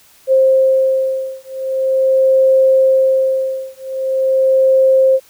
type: beating tone pair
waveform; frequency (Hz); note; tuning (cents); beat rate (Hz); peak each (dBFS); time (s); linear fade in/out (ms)
sine; 528 / 528.43; C5 / C5; +16 / +17; 0.43; -13 / -13; 0.27-5.2; 50
effects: white hiss -48 dBFS RMS until 5.29 s